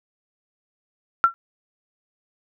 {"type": "tone with exponential decay", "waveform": "sine", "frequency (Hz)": 1359, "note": "F6", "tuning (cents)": -48, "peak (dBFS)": -7, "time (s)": [1.24, 1.34], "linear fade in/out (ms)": 0, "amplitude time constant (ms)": 21, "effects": []}